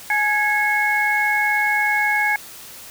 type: tone cluster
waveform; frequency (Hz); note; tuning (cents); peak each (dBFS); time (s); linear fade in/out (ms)
sine; 841 / 1660 / 2184; G#5 / G#6 / C#7; +22 / -1 / -26; -22 / -20 / -20; 0.1-2.36; 2
effects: white hiss -39 dBFS RMS until 2.9 s